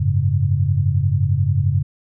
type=chord; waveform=sine; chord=F# suspended second; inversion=none; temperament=equal; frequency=92.5 / 103.83 / 138.59 Hz; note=F#2 / G#2 / C#3; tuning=0 / 0 / 0 cents; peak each=-19 dBFS; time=0-1.83 s; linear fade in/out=10 ms; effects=none